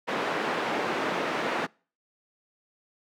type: band-pass noise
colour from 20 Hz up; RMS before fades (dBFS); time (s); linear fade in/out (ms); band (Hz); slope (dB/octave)
pink; -29; 0.07-1.67; 20; 280 to 2200; 12
effects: noise-tail reverb RT60 0.4 s tail -26 dB re dry + high-pass 150 Hz 12 dB/octave